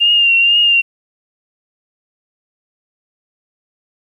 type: tone with vibrato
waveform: sine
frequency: 2794 Hz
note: F7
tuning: in tune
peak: -8 dBFS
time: 0-0.82 s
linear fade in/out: 20 ms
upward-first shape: triangle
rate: 2.1 Hz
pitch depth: 46 cents each way
effects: 8-bit